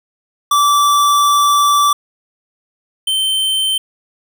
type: tone pair in turn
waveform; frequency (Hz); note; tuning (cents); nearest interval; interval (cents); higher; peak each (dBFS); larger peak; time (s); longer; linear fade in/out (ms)
square; 1162 / 3102; D6 / G7; -19 / -19; octave + perfect fourth; 1700; second; -10 / -14; first; 0.51-1.93 / 3.07-3.78; first; 5
effects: none